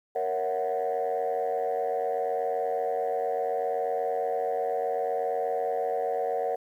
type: chord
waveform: sine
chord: F# dominant seventh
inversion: first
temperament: equal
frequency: 466.2 / 554.4 / 659.3 / 740 Hz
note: A#4 / C#5 / E5 / F#5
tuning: 0 / 0 / 0 / 0 cents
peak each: -29 / -31 / -33 / -29 dBFS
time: 0.15-6.56 s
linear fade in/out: 10 ms
effects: tanh soft clip ceiling -20 dBFS + 10-bit